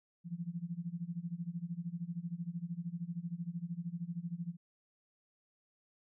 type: tone with tremolo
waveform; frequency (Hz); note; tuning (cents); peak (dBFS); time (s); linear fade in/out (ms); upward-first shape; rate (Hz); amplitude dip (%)
sine; 171.5; F3; -31; -34; 0.24-4.57; 50; sine; 13; 90
effects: none